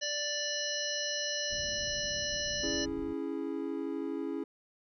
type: harmonic tone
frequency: 587.3 Hz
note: D5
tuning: in tune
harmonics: 1 / 3 / 5 / 7 / 9 / 10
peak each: -39 / -39 / -39 / -39 / -39 / -39 dBFS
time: 0.01-2.86 s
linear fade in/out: 20 ms
type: low-pass noise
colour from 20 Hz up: pink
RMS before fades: -47 dBFS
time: 1.49-3.14 s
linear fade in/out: 20 ms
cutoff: 230 Hz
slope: 12 dB/octave
type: chord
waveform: triangle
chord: C# minor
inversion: none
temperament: equal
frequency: 277.2 / 329.6 / 415.3 Hz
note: C#4 / E4 / G#4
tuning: 0 / 0 / 0 cents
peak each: -35 / -35 / -37 dBFS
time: 2.63-4.44 s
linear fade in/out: 5 ms
effects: none